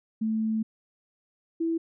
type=tone pair in turn; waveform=sine; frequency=220 / 329.6 Hz; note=A3 / E4; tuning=0 / 0 cents; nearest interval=perfect fifth; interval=700 cents; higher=second; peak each=-24 dBFS; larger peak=neither; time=0.21-0.63 / 1.6-1.78 s; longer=first; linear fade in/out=10 ms; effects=none

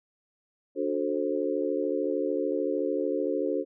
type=chord; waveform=sine; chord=D dominant seventh; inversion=none; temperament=just; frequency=293.7 / 367.1 / 440.5 / 528.6 Hz; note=D4 / F#4 / A4 / C5; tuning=0 / -14 / +2 / +18 cents; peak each=-31 dBFS; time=0.75-3.65 s; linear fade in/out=50 ms; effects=none

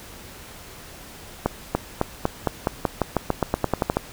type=accelerating click train; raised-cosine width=1 ms; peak=-5 dBFS; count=17; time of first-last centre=1.46-3.97 s; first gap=290 ms; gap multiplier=0.91; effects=pink hiss -42 dBFS RMS until 4.12 s

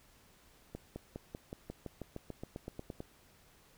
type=accelerating click train; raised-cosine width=2 ms; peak=-28 dBFS; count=16; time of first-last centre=0.75-3.004 s; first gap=210 ms; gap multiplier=0.95; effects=pink hiss -64 dBFS RMS until 3.77 s

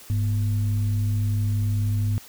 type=tone with frequency modulation; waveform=sine; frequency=102.8 Hz; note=G#2; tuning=17 cents flat; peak=-20 dBFS; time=0.1-2.18 s; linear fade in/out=0 ms; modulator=141 Hz; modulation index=0.35; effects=white hiss -46 dBFS RMS until 2.28 s

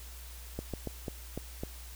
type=clicks; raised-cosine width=2 ms; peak=-22 dBFS; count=6; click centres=0.59 / 0.737 / 0.873 / 1.082 / 1.376 / 1.635 s; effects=added 60 Hz sine -45 dBFS peak until 1.95 s + white hiss -51 dBFS RMS until 1.95 s

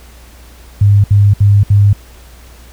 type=tone bursts; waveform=sine; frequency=101.5 Hz; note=G#2; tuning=39 cents flat; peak=-4 dBFS; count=4; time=0.81-1.931 s; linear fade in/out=5 ms; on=230 ms; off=67 ms; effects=added 60 Hz sine -36 dBFS peak until 2.72 s + pink hiss -42 dBFS RMS until 2.72 s

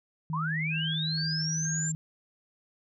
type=tone; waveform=sine; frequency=157.9 Hz; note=D#3; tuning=26 cents sharp; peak=-30 dBFS; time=0.3-1.95 s; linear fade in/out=0 ms
type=linear sweep; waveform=sine; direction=up; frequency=934 to 7400 Hz; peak=-30 dBFS; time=0.33-1.92 s; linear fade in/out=5 ms
type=tone with tremolo; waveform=sine; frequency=1596 Hz; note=G6; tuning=31 cents sharp; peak=-38 dBFS; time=0.7-1.92 s; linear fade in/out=50 ms; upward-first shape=square; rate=2.1 Hz; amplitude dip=60%
effects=none

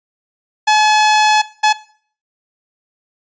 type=tone bursts at uneven times; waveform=sawtooth; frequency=854 Hz; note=G#5; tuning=48 cents sharp; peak=-5 dBFS; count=2; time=0.67-1.42 / 1.63-1.73 s; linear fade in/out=10 ms; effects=noise-tail reverb RT60 0.5 s tail -19 dB re dry + resampled to 16000 Hz

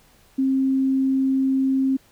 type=tone; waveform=sine; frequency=266.4 Hz; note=C4; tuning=31 cents sharp; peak=-17 dBFS; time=0.38-1.97 s; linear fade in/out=10 ms; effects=pink hiss -56 dBFS RMS until 2.11 s

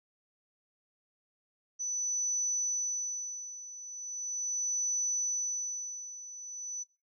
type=tone with tremolo; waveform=sine; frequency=5980 Hz; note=F#8; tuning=17 cents sharp; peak=-28 dBFS; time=1.79-6.84 s; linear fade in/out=20 ms; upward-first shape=sine; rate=0.39 Hz; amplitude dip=80%; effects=noise-tail reverb RT60 0.3 s tail -20 dB re dry

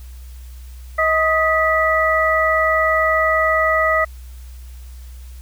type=tone cluster; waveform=sine; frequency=636 / 1253 / 1959 Hz; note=D#5 / D#6 / B6; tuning=+38 / +12 / -15 cents; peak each=-18 dBFS; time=0.98-4.05 s; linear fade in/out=10 ms; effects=added 62 Hz sine -33 dBFS peak until 5.41 s + white hiss -50 dBFS RMS until 5.41 s

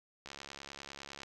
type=click train; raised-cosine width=0.2 ms; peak=-28 dBFS; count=69; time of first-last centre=0.26-1.233 s; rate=69.9 Hz; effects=none

